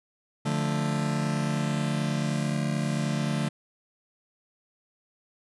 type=chord; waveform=40% pulse; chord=D minor; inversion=none; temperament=just; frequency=146.83 / 176.2 / 220.2 Hz; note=D3 / F3 / A3; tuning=0 / +16 / +2 cents; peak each=-27 / -32 / -29 dBFS; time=0.45-3.49 s; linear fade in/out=10 ms; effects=resampled to 24000 Hz